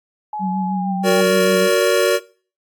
sine tone with pitch glide, 847 to 790.3 Hz, G#5 to G5, +34 to +14 cents, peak -23 dBFS, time 0.33-1.21 s, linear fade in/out 2 ms, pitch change -120 cents, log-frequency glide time 0.68-0.93 s
sine tone with vibrato, 187.7 Hz, F#3, 25 cents sharp, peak -19 dBFS, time 0.39-1.69 s, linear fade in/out 50 ms, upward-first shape triangle, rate 6.5 Hz, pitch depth 40 cents each way
square chord, Gb augmented, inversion none, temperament equal with one note detuned, 370 / 466.2 / 573.9 Hz, Gb4 / Bb4 / D5, 0 / 0 / -40 cents, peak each -18 dBFS, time 1.03-2.2 s, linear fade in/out 50 ms
effects noise-tail reverb RT60 0.4 s tail -20 dB re dry + AAC 64 kbps

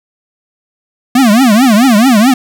square tone with vibrato, 235.3 Hz, A#3, 16 cents sharp, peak -5 dBFS, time 1.15-2.34 s, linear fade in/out 5 ms, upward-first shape triangle, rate 4.6 Hz, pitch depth 300 cents each way, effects none

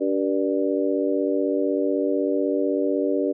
harmonic tone with a mistuned harmonic, 96 Hz, G2, 36 cents flat, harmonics 3 / 4 / 5 / 6, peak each -24 / -25 / -26 / -27 dBFS, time 0-3.33 s, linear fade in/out 20 ms, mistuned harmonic 6, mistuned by +42 cents, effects none

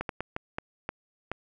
slowing click train, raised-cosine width 0.5 ms, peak -16 dBFS, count 7, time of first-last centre 0.01-1.316 s, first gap 82 ms, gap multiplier 1.39, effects none

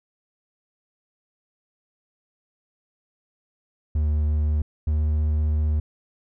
triangle tone pair in turn, 75.5 / 76.29 Hz, D2 / D#2, +48 / -34 cents, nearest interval unison, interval 18 cents, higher second, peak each -17 dBFS, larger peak neither, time 3.95-4.62 / 4.87-5.8 s, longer second, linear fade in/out 5 ms, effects none

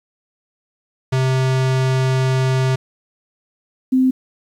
square / sine tone pair in turn, 130.81 / 258.9 Hz, C3 / C4, 0 / -18 cents, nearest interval octave, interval 1182 cents, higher second, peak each -15 / -11 dBFS, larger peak second, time 1.12-2.76 / 3.92-4.11 s, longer first, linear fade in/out 10 ms, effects low-pass 7000 Hz 12 dB/octave + 8-bit

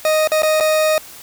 40% pulse tone with dropouts, 622.3 Hz, D#5, in tune, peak -12 dBFS, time 0.05-0.98 s, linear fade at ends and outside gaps 1 ms, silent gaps 0.274-0.318 / 0.421-0.432 / 0.601-0.607 s, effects white hiss -38 dBFS RMS until 1.22 s

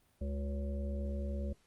harmonic tone with a mistuned harmonic, 70.2 Hz, C#2, 22 cents sharp, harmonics 1 / 3 / 5 / 7 / 8, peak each -35 / -42 / -50 / -52 / -46 dBFS, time 0.21-1.53 s, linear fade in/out 5 ms, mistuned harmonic 5, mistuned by +45 cents, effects pink hiss -71 dBFS RMS until 1.66 s + Opus 24 kbps

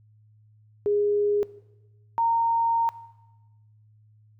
sine tone pair in turn, 412.1 / 922.2 Hz, G#4 / A#5, -13 / -19 cents, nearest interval octave + major second, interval 1394 cents, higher second, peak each -20 dBFS, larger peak neither, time 0.86-1.43 / 2.18-2.89 s, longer second, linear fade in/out 0 ms, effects noise-tail reverb RT60 1.0 s tail -18 dB re dry + added 107 Hz sine -54 dBFS peak until 4.39 s

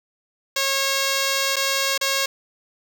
5% pulse tone with dropouts, 545 Hz, C#5, 29 cents flat, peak -8 dBFS, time 0.56-2.26 s, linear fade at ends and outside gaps 5 ms, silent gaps 1.559-1.565 / 1.978-2.011 s, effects none

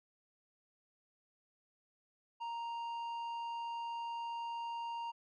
sine tone with tanh clipping, 932.3 Hz, A#5, in tune, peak -40 dBFS, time 2.4-5.12 s, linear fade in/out 20 ms, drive 8 dB, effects none

